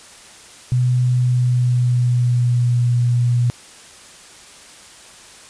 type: tone with pitch glide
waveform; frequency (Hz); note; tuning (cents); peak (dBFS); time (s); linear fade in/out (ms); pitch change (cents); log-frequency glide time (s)
sine; 124.8 to 121.18; B2 to B2; +19 to -32; -13; 0.72-3.5; 0; -51; 1.06-2.81
effects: white hiss -42 dBFS RMS until 5.49 s + resampled to 22050 Hz